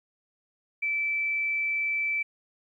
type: tone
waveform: sine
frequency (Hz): 2321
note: D7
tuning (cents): -21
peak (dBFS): -25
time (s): 0.82-2.23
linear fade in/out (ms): 10
effects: 11-bit